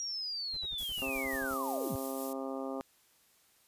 sine linear sweep, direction down, 5720 to 68.4 Hz, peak -35 dBFS, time 0-1.96 s, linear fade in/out 0 ms
brown noise bursts, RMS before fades -48 dBFS, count 12, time 0.53-1.543 s, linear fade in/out 10 ms, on 45 ms, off 43 ms
violet noise with tremolo, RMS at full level -40 dBFS, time 0.78-2.33 s, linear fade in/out 2 ms, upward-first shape triangle, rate 5.7 Hz, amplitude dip 35%
harmonic tone, 134.1 Hz, C3, 43 cents sharp, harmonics 2 / 3 / 4 / 5 / 6 / 7 / 8 / 9, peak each -39 / -43 / -41 / -45 / -47 / -52 / -52 / -48 dBFS, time 1.02-2.81 s, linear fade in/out 0 ms
effects white hiss -67 dBFS RMS until 3.67 s + resampled to 32000 Hz

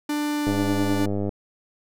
45% pulse tone with pitch glide, 296 to 293.4 Hz, D4 to D4, +14 to -2 cents, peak -23 dBFS, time 0.09-1.06 s, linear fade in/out 5 ms, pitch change -16 cents, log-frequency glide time 0.34-0.64 s
click train, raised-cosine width 2 ms, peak -14 dBFS, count 84, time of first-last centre 0.47-1.292 s, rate 101 Hz
effects none

